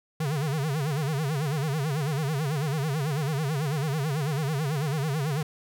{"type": "tone with vibrato", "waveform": "square", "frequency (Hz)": 146.83, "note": "D3", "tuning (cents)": 0, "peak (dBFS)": -26, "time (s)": [0.2, 5.43], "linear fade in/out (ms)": 5, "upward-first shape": "sine", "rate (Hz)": 9.1, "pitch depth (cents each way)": 170, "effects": []}